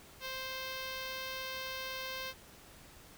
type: tone with notch filter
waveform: 5% pulse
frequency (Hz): 523.3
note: C5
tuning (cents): 0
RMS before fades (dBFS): -41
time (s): 0.2-2.34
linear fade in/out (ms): 50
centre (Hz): 7300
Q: 1.2
effects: pink hiss -56 dBFS RMS until 3.17 s